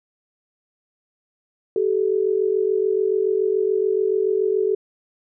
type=tone pair together; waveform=sine; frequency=383.7 / 430.7 Hz; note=G4 / A4; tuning=-37 / -37 cents; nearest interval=major second; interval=200 cents; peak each=-20 dBFS; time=1.76-4.75 s; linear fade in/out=2 ms; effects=none